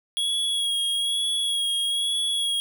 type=tone with vibrato; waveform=square; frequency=3322 Hz; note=G#7; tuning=in tune; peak=-23 dBFS; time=0.17-2.6 s; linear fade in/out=0 ms; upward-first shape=sine; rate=1.1 Hz; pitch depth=28 cents each way; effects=none